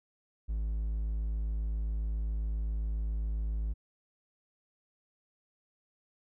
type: tone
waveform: triangle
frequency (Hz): 53.7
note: A1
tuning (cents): -41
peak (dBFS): -28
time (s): 0.48-3.74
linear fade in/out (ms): 20
effects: none